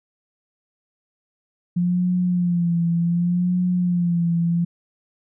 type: tone with vibrato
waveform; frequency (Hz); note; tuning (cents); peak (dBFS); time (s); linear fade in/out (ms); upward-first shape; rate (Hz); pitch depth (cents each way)
sine; 174.61; F3; 0; -17; 1.76-4.65; 10; sine; 0.67; 56
effects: none